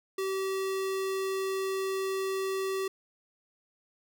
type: tone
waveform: square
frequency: 384.3 Hz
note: G4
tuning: 34 cents flat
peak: -30 dBFS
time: 0.18-2.88 s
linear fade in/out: 5 ms
effects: none